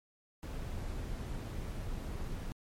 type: noise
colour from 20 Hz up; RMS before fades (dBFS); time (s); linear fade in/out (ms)
brown; -39; 0.43-2.52; 0
effects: MP3 64 kbps